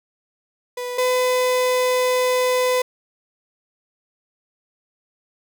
35% pulse tone pair in turn, 493.9 / 504 Hz, B4 / B4, 0 / +35 cents, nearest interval unison, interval 35 cents, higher second, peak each -24 / -15 dBFS, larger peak second, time 0.77-0.98 / 0.98-2.82 s, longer second, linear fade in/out 5 ms, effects none

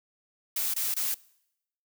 blue noise bursts, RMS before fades -29 dBFS, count 3, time 0.56-1.144 s, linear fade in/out 5 ms, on 180 ms, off 22 ms, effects noise-tail reverb RT60 0.8 s tail -23 dB re dry

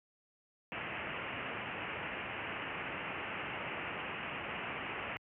white low-pass noise, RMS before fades -41 dBFS, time 0.72-5.17 s, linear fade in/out 0 ms, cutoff 2900 Hz, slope 96 dB/octave, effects high-pass 80 Hz 12 dB/octave

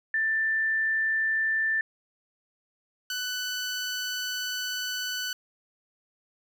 sine / 15% pulse tone pair in turn, 1774 / 1494.4 Hz, A6 / F#6, +14 / +17 cents, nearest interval minor third, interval 297 cents, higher first, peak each -23 / -23 dBFS, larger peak neither, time 0.14-1.81 / 3.1-5.33 s, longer second, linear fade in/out 2 ms, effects none

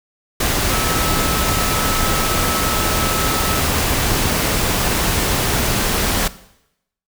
sine tone in noise, 1300 Hz, E6, 24 cents flat, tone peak -25 dBFS, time 0.71-3.6 s, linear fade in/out 5 ms, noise pink, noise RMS -18 dBFS, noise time 0.4-6.28 s, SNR -10 dB, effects noise-tail reverb RT60 0.8 s tail -17 dB re dry

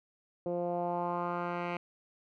10% pulse tone with low-pass filter sweep, 174.61 Hz, F3, in tune, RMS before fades -34 dBFS, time 0.46-1.77 s, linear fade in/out 2 ms, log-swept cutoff 480 to 2200 Hz, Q 2.6, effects none

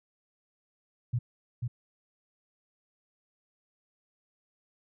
sine tone with echo, 120.6 Hz, B2, 41 cents flat, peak -25 dBFS, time 1.13-1.19 s, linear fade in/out 10 ms, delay 490 ms, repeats 1, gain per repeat -4 dB, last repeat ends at 1.68 s, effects none

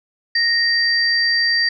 sine tone pair together, 1863 / 4694 Hz, A#6 / D8, -2 / -2 cents, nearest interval octave + major third, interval 1600 cents, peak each -17 dBFS, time 0.35-1.69 s, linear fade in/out 5 ms, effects none

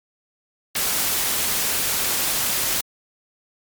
white noise, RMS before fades -22 dBFS, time 0.75-2.81 s, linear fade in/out 5 ms, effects MP3 96 kbps

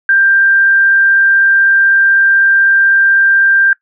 sine tone, 1584 Hz, G6, 18 cents sharp, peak -6 dBFS, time 0.09-3.73 s, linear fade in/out 2 ms, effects noise-tail reverb RT60 0.1 s tail -21 dB re dry

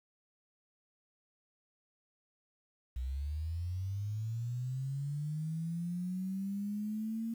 sine linear sweep, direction up, 61 to 230 Hz, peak -34 dBFS, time 2.96-7.34 s, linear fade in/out 5 ms, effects 10-bit

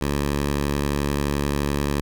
10% pulse tone, 71.5 Hz, D2, 46 cents flat, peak -13 dBFS, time 0.01-2.01 s, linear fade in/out 5 ms, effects none

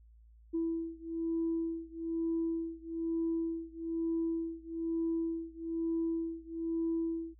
sine beating tone pair, 329.6 / 330.7 Hz, E4 / E4, 0 / +6 cents, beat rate 1.1 Hz, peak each -34 / -35 dBFS, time 0.53-7.35 s, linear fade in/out 20 ms, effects tanh soft clip ceiling -25 dBFS + added 56 Hz sine -56 dBFS peak until 7.39 s

